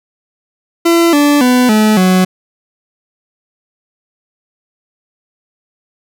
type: tone with pitch steps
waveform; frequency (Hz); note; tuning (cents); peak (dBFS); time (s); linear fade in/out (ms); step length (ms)
40% pulse; 337.6 / 290.5 / 250 / 215.1 / 185.14; E4 / D4 / B3 / A3 / F#3; +41 / -19 / +21 / -39 / +1; -6; 0.85-2.25; 10; 280
effects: none